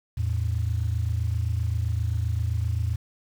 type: tone pair together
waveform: sine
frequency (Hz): 82.6 / 110.26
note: E2 / A2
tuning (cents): +4 / +4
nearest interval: perfect fourth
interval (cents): 500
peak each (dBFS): -25 / -25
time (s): 0.17-2.96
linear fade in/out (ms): 10
effects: tanh soft clip ceiling -16 dBFS + 8-bit